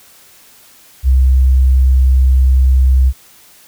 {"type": "tone", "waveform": "sine", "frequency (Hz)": 65, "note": "C2", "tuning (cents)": -11, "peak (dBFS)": -6, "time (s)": [1.03, 3.13], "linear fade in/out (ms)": 50, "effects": ["white hiss -44 dBFS RMS until 3.67 s"]}